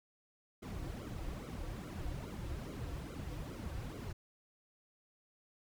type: noise with flanger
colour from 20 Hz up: brown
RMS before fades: -43 dBFS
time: 0.62-4.13 s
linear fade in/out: 10 ms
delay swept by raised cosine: 1.1 to 4.9 ms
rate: 2.4 Hz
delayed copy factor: -1
effects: none